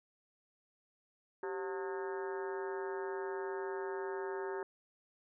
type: harmonic tone with a mistuned harmonic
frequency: 181.1 Hz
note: F#3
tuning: 37 cents flat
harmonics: 2 / 3 / 4 / 5 / 6 / 7 / 8 / 9 / 10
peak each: -38 / -49 / -52 / -45 / -54 / -53 / -54 / -50 / -57 dBFS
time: 1.43-4.63 s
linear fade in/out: 2 ms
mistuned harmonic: 2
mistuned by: +120 cents
effects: none